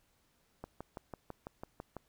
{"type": "click train", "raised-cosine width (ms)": 1, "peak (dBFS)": -28, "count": 9, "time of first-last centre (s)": [0.64, 1.967], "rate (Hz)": 6.03, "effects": ["pink hiss -73 dBFS RMS until 2.08 s"]}